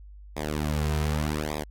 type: tone with flanger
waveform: sawtooth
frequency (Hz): 75.7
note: D#2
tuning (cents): -47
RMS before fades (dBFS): -28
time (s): 0.36-1.64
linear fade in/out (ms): 10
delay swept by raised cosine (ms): 0.69 to 3.59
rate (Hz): 0.84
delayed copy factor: -1
effects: added 50 Hz sine -43 dBFS peak until 1.7 s + AAC 48 kbps